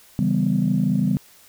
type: chord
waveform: sine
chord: C# half-diminished seventh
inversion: none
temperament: equal with one note detuned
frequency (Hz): 138.59 / 163.49 / 196 / 246.9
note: C#3 / E3 / G3 / B3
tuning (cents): 0 / -14 / 0 / 0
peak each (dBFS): -24 / -23 / -20 / -23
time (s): 0.19-1.17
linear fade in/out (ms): 0
effects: tanh soft clip ceiling -9 dBFS + white hiss -51 dBFS RMS until 1.48 s